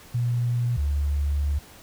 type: tone pair in turn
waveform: sine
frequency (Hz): 120.5 / 72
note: B2 / D2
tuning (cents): -42 / -34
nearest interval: major sixth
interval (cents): 892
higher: first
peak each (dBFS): -21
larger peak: neither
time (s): 0.14-0.77 / 0.77-1.59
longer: second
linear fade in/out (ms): 10
effects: pink hiss -48 dBFS RMS until 1.82 s